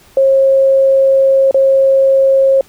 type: tone with dropouts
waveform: sine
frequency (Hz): 539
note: C#5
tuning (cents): -49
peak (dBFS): -6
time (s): 0.17-2.61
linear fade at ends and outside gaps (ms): 2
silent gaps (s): 1.511-1.544
effects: pink hiss -45 dBFS RMS until 2.68 s